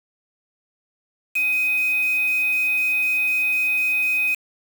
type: tone with quantisation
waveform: sine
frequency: 2512 Hz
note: D#7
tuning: 16 cents sharp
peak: -18 dBFS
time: 1.35-4.35 s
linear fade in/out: 10 ms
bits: 5
effects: none